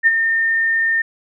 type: tone with ADSR envelope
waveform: sine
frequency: 1816 Hz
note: A#6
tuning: 46 cents flat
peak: -7 dBFS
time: 0.03-1.02 s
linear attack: 36 ms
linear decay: 32 ms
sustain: -7 dB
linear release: 6 ms
effects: none